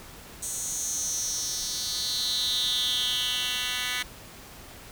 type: tone with high-pass filter sweep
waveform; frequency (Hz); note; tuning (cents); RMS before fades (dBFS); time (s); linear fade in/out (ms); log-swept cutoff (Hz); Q
10% pulse; 248.6; B3; +12; -29; 0.42-4.03; 10; 7600 to 2300; 5.3
effects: pink hiss -46 dBFS RMS until 4.91 s